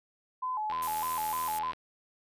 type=tone with vibrato; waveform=sine; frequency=933 Hz; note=A#5; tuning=1 cent sharp; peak=-30 dBFS; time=0.42-1.72 s; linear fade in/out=10 ms; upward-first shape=square; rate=3.3 Hz; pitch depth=150 cents each way
type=click train; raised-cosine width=0.3 ms; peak=-26 dBFS; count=85; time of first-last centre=0.7-1.733 s; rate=81.3 Hz
type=noise; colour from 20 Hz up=violet; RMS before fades=-36 dBFS; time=0.82-1.59 s; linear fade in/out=5 ms
effects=resampled to 32000 Hz